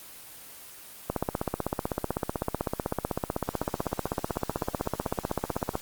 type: click train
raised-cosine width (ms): 1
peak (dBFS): -12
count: 75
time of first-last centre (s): 1.1-5.754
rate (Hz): 15.9
effects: white hiss -46 dBFS RMS until 5.81 s + Opus 24 kbps